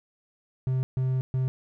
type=tone bursts at uneven times; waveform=triangle; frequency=129.8 Hz; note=C3; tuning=13 cents flat; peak=-21 dBFS; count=3; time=0.67-0.83 / 0.97-1.21 / 1.34-1.48 s; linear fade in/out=0 ms; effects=none